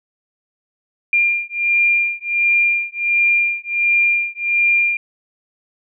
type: beating tone pair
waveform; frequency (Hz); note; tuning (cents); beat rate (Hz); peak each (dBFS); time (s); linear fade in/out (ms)
sine; 2396 / 2397.4; D7 / D7; +34 / +35; 1.4; -17; 1.13-4.97; 2
effects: none